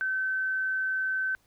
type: tone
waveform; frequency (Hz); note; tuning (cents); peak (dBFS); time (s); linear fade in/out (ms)
sine; 1534; G6; -38; -26; 0.01-1.35; 0
effects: pink hiss -67 dBFS RMS until 1.46 s